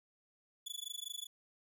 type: tone with amplitude modulation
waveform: sawtooth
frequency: 3442 Hz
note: A7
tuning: 39 cents flat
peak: -35 dBFS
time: 0.66-1.27 s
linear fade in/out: 10 ms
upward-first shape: sine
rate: 25 Hz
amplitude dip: 100%
effects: 12-bit